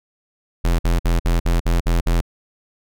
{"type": "tone bursts", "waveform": "square", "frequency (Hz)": 42.54, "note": "F1", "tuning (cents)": -45, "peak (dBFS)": -15, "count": 8, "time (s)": [0.64, 2.211], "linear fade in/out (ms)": 10, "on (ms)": 150, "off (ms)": 53, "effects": []}